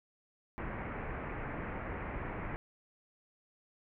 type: low-pass noise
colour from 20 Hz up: pink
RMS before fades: -40 dBFS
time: 0.58-2.56 s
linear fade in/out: 0 ms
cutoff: 2300 Hz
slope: 48 dB/octave
effects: none